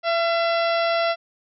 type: harmonic tone with a mistuned harmonic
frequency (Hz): 672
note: E5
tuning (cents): +33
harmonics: 1 / 2 / 3 / 4 / 5 / 6 / 7 / 8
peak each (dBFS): -20 / -26 / -30 / -32 / -34 / -36 / -37 / -38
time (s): 0.03-1.16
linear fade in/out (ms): 50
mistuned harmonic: 2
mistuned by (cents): +28
effects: none

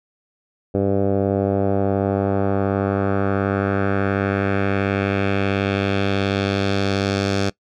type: tone with low-pass filter sweep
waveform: 10% pulse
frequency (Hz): 98.6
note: G2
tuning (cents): +11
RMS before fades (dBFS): -20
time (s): 0.74-7.5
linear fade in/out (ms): 10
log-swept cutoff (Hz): 520 to 5500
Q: 1.6
effects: noise-tail reverb RT60 0.1 s tail -21 dB re dry

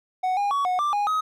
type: tone with pitch steps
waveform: triangle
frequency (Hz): 742 / 812 / 1125 / 731 / 1179 / 822 / 1265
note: F#5 / G#5 / C#6 / F#5 / D6 / G#5 / D#6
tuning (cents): +5 / -39 / +25 / -21 / +6 / -18 / +28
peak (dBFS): -19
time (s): 0.23-1.21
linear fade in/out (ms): 10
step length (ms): 140
effects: none

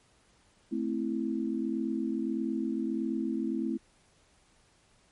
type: chord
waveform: sine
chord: A minor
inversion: none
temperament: equal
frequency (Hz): 220 / 261.6 / 329.6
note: A3 / C4 / E4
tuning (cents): 0 / 0 / 0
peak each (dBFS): -33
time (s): 0.71-3.78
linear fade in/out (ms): 20
effects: pink hiss -65 dBFS RMS until 5.11 s + MP3 48 kbps

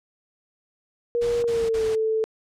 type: tone with pitch glide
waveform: sine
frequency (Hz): 474.6 to 440.3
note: A#4 to A4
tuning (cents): +31 to +1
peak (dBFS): -20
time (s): 1.15-2.24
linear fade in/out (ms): 0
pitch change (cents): -130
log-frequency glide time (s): 1.41-1.85
type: noise bursts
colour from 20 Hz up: pink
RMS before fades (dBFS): -37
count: 3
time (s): 1.21-1.956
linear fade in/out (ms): 10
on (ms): 220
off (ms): 43
type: click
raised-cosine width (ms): 1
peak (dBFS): -23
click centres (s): 1.441
effects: low-pass 8000 Hz 12 dB/octave

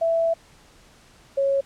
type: tone pair in turn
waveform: sine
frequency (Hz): 662 / 550.2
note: E5 / C#5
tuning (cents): +7 / -13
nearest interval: minor third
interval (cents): 320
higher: first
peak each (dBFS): -18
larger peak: neither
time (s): 0.01-0.34 / 1.37-1.61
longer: first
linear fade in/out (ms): 10
effects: pink hiss -53 dBFS RMS until 1.65 s + low-pass 9000 Hz 12 dB/octave

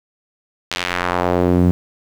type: tone with band-pass filter sweep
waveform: sawtooth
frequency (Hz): 89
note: F2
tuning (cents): +33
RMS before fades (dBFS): -17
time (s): 0.71-1.71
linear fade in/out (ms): 0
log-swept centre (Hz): 3800 to 180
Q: 1.2
effects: 7-bit

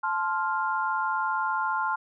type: chord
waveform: sine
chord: F major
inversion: first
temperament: just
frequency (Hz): 873.1 / 1047.7 / 1396.9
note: A5 / C6 / F6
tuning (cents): -14 / +2 / 0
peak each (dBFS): -29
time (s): 0.03-1.96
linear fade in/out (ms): 10
effects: none

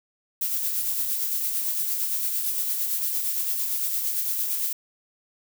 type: noise with tremolo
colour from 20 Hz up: violet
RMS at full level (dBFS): -25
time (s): 0.41-4.73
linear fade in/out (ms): 5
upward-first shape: sine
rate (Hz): 8.8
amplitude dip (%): 35
effects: none

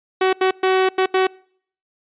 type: tone bursts at uneven times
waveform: sawtooth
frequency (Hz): 376.4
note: F#4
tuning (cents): +30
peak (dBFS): -10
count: 5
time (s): 0.21-0.33 / 0.41-0.51 / 0.63-0.89 / 0.98-1.06 / 1.14-1.27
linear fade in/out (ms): 5
effects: noise-tail reverb RT60 0.6 s tail -25 dB re dry + resampled to 8000 Hz

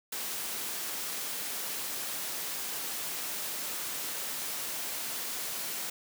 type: high-pass noise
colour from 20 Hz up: white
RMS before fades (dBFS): -36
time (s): 0.12-5.9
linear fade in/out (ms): 5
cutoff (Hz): 170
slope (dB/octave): 12
effects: none

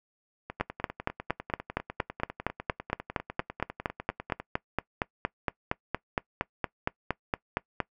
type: two click trains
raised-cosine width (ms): 0.5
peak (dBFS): -21 / -11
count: 40 / 32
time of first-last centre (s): 0.5-4.4 / 0.61-7.803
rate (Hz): 10 / 4.31
effects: noise-tail reverb RT60 0.1 s tail -22 dB re dry

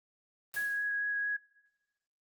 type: noise with exponential decay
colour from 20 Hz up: white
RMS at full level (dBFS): -41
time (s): 0.54-1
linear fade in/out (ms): 0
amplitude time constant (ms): 100
type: tone with vibrato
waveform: sine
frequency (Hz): 1661.2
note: G#6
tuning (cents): 0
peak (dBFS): -30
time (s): 0.56-1.37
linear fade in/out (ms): 10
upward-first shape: sine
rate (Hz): 4.4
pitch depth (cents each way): 8
effects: noise-tail reverb RT60 1.0 s tail -21 dB re dry + Opus 32 kbps

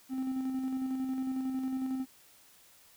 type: tone with tremolo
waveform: triangle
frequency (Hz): 261.9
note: C4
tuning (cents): +2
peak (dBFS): -28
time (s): 0.09-2.06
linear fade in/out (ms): 50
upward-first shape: square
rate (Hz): 11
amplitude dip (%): 30
effects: white hiss -60 dBFS RMS until 2.96 s

